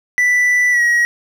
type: tone with pitch glide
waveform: triangle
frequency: 1976 to 1903.2 Hz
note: B6 to A#6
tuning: 0 to +35 cents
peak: -9 dBFS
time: 0.18-1.05 s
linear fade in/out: 0 ms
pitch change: -65 cents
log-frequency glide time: 0.71-0.81 s
effects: none